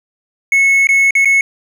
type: tone with dropouts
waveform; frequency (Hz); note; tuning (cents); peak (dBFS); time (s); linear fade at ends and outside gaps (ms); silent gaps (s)
triangle; 2194; C#7; -18; -6; 0.52-1.41; 2; 0.871-0.889 / 1.108-1.152 / 1.248-1.255
effects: none